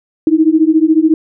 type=beating tone pair; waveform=sine; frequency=310 / 324 Hz; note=D#4 / E4; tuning=-6 / -30 cents; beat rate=14 Hz; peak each=-10 dBFS; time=0.27-1.14 s; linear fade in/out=2 ms; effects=none